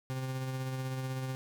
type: tone with tremolo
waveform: 40% pulse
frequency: 130.81 Hz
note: C3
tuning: in tune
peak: -32 dBFS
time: 0.1-1.35 s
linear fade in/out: 0 ms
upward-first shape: sine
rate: 16 Hz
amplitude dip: 30%
effects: none